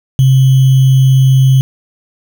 sine tone with sample-and-hold, 132.2 Hz, C3, 18 cents sharp, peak -4 dBFS, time 0.19-1.61 s, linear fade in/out 0 ms, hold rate 3150 Hz, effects none

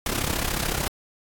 pink noise with amplitude modulation, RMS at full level -23 dBFS, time 0.06-0.88 s, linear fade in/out 2 ms, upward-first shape sine, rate 33.7 Hz, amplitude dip 70%, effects AAC 64 kbps

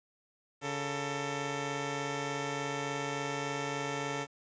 10% pulse tone pair together, 140.8 / 445.8 Hz, C#3 / A4, +27 / +23 cents, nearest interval octave + minor sixth, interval 1996 cents, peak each -28 dBFS, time 0.61-4.27 s, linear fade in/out 50 ms, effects resampled to 16000 Hz + 10-bit

